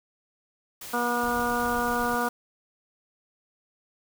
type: noise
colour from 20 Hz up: white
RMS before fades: -40 dBFS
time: 0.81-2.29 s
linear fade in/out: 5 ms
type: harmonic tone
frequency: 240.7 Hz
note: B3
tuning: 44 cents flat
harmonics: 1 / 2 / 3 / 4 / 5 / 6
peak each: -31 / -31 / -31 / -31 / -31 / -31 dBFS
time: 0.93-2.29 s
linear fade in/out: 10 ms
type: noise with tremolo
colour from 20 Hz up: brown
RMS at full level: -39 dBFS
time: 1.23-2.15 s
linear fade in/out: 2 ms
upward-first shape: sine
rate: 7.8 Hz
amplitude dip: 60%
effects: none